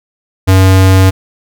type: tone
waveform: square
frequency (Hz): 94.7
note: F#2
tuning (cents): +41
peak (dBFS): -4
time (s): 0.47-1.11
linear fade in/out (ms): 20
effects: none